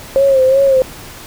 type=tone with vibrato; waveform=sine; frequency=535 Hz; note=C5; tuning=38 cents sharp; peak=-7 dBFS; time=0.16-0.82 s; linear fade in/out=0 ms; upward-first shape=sine; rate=2.7 Hz; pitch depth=57 cents each way; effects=pink hiss -33 dBFS RMS until 1.26 s